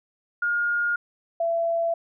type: tone pair in turn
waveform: sine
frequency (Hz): 1422 / 671.1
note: F6 / E5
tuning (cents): +31 / +31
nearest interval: octave + minor second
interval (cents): 1300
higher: first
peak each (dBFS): -21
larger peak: neither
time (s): 0.42-0.96 / 1.4-1.94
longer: neither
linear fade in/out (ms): 5
effects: none